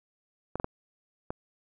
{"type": "clicks", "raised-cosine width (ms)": 1, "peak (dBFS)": [-18, -18, -15, -19], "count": 4, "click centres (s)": [0.556, 0.599, 0.644, 1.305], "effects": []}